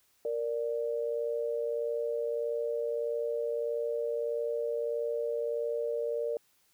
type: tone pair together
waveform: sine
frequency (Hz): 466.4 / 588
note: A#4 / D5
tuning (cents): +1 / +2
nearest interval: major third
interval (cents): 401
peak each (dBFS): -31 / -34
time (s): 0.25-6.37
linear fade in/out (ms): 2
effects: white hiss -69 dBFS RMS until 6.73 s